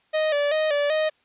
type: tone with vibrato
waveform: 45% pulse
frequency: 600 Hz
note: D5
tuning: 37 cents sharp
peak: -20 dBFS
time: 0.13-1.1 s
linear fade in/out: 20 ms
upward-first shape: square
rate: 2.6 Hz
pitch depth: 63 cents each way
effects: white hiss -64 dBFS RMS until 1.24 s + resampled to 8000 Hz